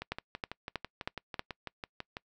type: two click trains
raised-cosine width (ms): 0.3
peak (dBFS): -22 / -17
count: 14 / 5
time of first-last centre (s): 0.02-2.169 / 0.12-1.394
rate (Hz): 6.05 / 3.14
effects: noise-tail reverb RT60 0.1 s tail -25 dB re dry